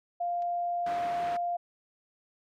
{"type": "tone", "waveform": "sine", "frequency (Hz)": 698.5, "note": "F5", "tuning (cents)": 0, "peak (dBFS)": -28, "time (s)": [0.2, 1.57], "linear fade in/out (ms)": 10}
{"type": "clicks", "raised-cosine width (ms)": 0.2, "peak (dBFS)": [-38, -44], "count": 2, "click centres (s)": [0.422, 0.427]}
{"type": "band-pass noise", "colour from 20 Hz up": "white", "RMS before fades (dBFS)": -42, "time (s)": [0.86, 1.37], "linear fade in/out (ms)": 5, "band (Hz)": [100, 1600], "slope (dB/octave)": 12}
{"effects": []}